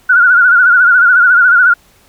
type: tone with vibrato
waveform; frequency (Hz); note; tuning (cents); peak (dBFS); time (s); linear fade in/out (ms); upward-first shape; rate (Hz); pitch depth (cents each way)
sine; 1446; F#6; -40; -4; 0.09-1.74; 10; sine; 14; 77
effects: pink hiss -48 dBFS RMS until 2.08 s